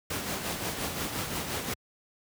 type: noise with tremolo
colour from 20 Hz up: pink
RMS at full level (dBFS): -31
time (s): 0.1-1.74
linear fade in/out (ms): 5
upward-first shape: sine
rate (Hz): 5.7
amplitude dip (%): 45
effects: high-pass 80 Hz 12 dB/octave